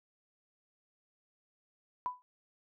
sine tone with exponential decay, 995 Hz, B5, 13 cents sharp, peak -28 dBFS, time 2.06-2.22 s, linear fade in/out 0 ms, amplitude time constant 34 ms, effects none

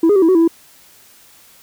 sine tone with pitch steps, 328.4 / 412 / 381.9 / 326.9 / 374 / 329.9 / 331.8 Hz, E4 / G#4 / G4 / E4 / F#4 / E4 / E4, -6 / -14 / -45 / -14 / +19 / +1 / +11 cents, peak -6 dBFS, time 0.03-0.478 s, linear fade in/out 5 ms, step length 64 ms, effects tanh soft clip ceiling -7 dBFS + white hiss -47 dBFS RMS until 1.62 s

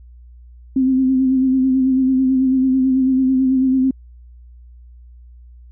sine tone with vibrato, 261.6 Hz, C4, in tune, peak -12 dBFS, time 0.76-3.91 s, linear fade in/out 5 ms, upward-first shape sine, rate 9.1 Hz, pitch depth 33 cents each way, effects added 60 Hz sine -39 dBFS peak until 5.71 s

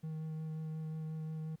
triangle tone with vibrato, 157.6 Hz, D#3, 23 cents sharp, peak -36 dBFS, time 0.03-1.56 s, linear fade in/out 10 ms, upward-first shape sine, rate 5.6 Hz, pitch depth 10 cents each way, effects pink hiss -74 dBFS RMS until 1.6 s

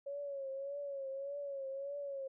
sine tone with vibrato, 554.4 Hz, C#5, in tune, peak -39 dBFS, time 0.06-2.28 s, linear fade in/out 10 ms, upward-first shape triangle, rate 1.7 Hz, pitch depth 68 cents each way, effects none

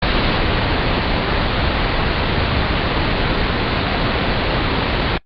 pink low-pass noise, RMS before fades -17 dBFS, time 0.02-5.18 s, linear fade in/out 5 ms, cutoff 4500 Hz, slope 96 dB/octave, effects noise-tail reverb RT60 0.1 s tail -22 dB re dry + Opus 48 kbps

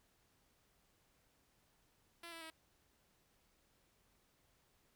5% pulse tone with pitch steps, 339.4 / 330.3 / 321.5 Hz, F4 / E4 / E4, -49 / +4 / -43 cents, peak -38 dBFS, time 2.23-2.503 s, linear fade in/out 5 ms, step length 91 ms, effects pink hiss -75 dBFS RMS until 4.95 s

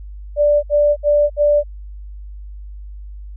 sine tone bursts, 587.3 Hz, D5, in tune, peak -10 dBFS, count 4, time 0.36-1.635 s, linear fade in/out 50 ms, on 270 ms, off 65 ms, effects added 50 Hz sine -30 dBFS peak until 3.36 s

